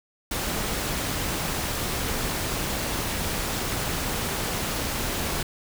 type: noise with amplitude modulation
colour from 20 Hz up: pink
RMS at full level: -26 dBFS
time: 0.31-5.43 s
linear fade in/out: 5 ms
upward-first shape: sine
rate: 224 Hz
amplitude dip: 45%
effects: none